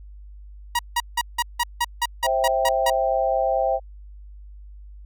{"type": "tone bursts", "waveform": "sawtooth", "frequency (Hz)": 955, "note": "A#5", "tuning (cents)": 42, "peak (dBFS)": -15, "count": 11, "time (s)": [0.75, 2.901], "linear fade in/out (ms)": 5, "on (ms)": 41, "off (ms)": 170}
{"type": "chord", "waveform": "sine", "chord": "C major", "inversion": "none", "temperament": "equal with one note detuned", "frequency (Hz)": [530.2, 659.3, 784], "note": ["C5", "E5", "G5"], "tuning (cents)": [23, 0, 0], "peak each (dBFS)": -23, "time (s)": [2.23, 3.8], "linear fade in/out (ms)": 50}
{"effects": ["added 50 Hz sine -39 dBFS peak until 5.05 s"]}